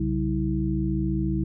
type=harmonic tone with a mistuned harmonic; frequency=64.6 Hz; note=C2; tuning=21 cents flat; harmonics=1 / 2 / 3 / 5; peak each=-28 / -28 / -28 / -28 dBFS; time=0-1.44 s; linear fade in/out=5 ms; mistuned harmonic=2; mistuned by=+130 cents; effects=none